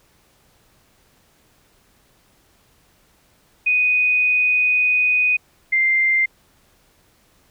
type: tone pair in turn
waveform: sine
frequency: 2489 / 2093 Hz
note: D#7 / C7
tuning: 0 / 0 cents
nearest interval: minor third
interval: 300 cents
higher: first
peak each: -14 dBFS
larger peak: neither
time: 3.66-5.37 / 5.72-6.26 s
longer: first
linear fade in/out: 10 ms
effects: pink hiss -58 dBFS RMS until 7.5 s